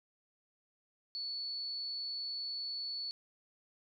sine tone, 4435 Hz, C#8, in tune, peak -37 dBFS, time 1.15-3.11 s, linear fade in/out 0 ms, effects none

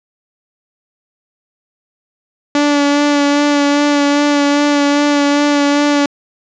sawtooth tone with vibrato, 288.7 Hz, D4, 30 cents flat, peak -6 dBFS, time 2.55-6.06 s, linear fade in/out 2 ms, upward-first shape sine, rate 2.5 Hz, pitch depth 20 cents each way, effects resampled to 16000 Hz + 8-bit

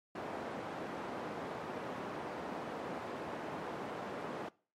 white band-pass noise, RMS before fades -42 dBFS, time 0.15-4.49 s, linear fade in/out 5 ms, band 170 to 840 Hz, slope 12 dB/octave, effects noise-tail reverb RT60 0.4 s tail -22 dB re dry + MP3 64 kbps

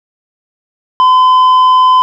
sine tone with tanh clipping, 1019 Hz, C6, 46 cents flat, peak -5 dBFS, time 1-2.02 s, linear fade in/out 0 ms, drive 5 dB, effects none

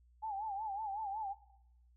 sine tone with vibrato, 830.6 Hz, G#5, in tune, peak -37 dBFS, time 0.22-1.34 s, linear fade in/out 20 ms, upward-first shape sine, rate 5.4 Hz, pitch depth 120 cents each way, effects noise-tail reverb RT60 0.8 s tail -17 dB re dry + added 60 Hz sine -63 dBFS peak until 1.96 s

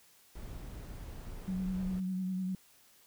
brown noise, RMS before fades -44 dBFS, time 0.35-2 s, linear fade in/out 5 ms
sine tone with vibrato, 186.1 Hz, F#3, 10 cents sharp, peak -32 dBFS, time 1.48-2.55 s, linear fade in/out 2 ms, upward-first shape sine, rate 10 Hz, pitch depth 30 cents each way
effects white hiss -63 dBFS RMS until 3.06 s

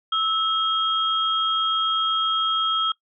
sine tone pair together, 1306 / 3247 Hz, E6 / G#7, -17 / -40 cents, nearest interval octave + major third, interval 1577 cents, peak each -22 dBFS, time 0.12-2.92 s, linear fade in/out 5 ms, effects noise-tail reverb RT60 0.1 s tail -22 dB re dry

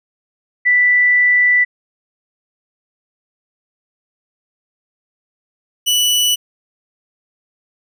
sine / sawtooth tone pair in turn, 1975.5 / 2960 Hz, B6 / F#7, 0 / 0 cents, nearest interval perfect fifth, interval 700 cents, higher second, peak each -9 dBFS, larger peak neither, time 0.65-1.65 / 5.86-6.36 s, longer first, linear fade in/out 20 ms, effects none

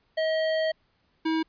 square tone pair in turn, 636 / 320.8 Hz, D#5 / E4, +38 / -47 cents, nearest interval octave, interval 1185 cents, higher first, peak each -24 dBFS, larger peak neither, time 0.17-0.72 / 1.25-1.43 s, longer first, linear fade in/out 10 ms, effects pink hiss -69 dBFS RMS until 1.48 s + resampled to 11025 Hz

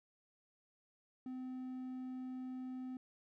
triangle tone, 256.2 Hz, C4, 36 cents flat, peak -40 dBFS, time 1.26-2.97 s, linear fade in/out 2 ms, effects none

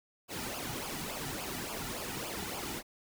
pink noise with flanger, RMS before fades -39 dBFS, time 0.28-2.83 s, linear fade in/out 50 ms, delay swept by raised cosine 0.5 to 1.9 ms, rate 3.5 Hz, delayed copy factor -0.7, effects none

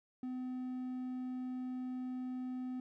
triangle tone, 253.9 Hz, B3, 48 cents sharp, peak -36 dBFS, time 0.23-2.8 s, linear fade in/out 2 ms, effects none

